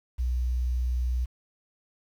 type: tone with quantisation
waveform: sine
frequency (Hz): 61.6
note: B1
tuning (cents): -4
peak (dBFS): -24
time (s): 0.18-1.26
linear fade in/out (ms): 20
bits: 9
effects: none